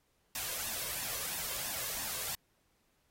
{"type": "noise with flanger", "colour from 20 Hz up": "white", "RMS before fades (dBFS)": -38, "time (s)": [0.35, 2.35], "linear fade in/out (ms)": 2, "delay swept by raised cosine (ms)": [1.1, 1.89], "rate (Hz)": 3, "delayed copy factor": 0.55, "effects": ["pink hiss -75 dBFS RMS until 3.1 s", "AAC 48 kbps"]}